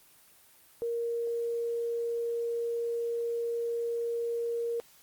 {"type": "tone", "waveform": "sine", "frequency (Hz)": 467.9, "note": "A#4", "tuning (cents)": 6, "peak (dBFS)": -29, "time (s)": [0.82, 4.8], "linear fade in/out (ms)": 0, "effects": ["white hiss -59 dBFS RMS until 5.02 s", "Opus 24 kbps"]}